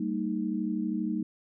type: chord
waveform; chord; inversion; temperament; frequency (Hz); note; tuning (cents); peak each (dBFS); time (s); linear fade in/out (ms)
sine; Eb major; first; equal with one note detuned; 196 / 228.5 / 311.1; G3 / Bb3 / Eb4; 0 / -34 / 0; -32; 0-1.23; 5
effects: none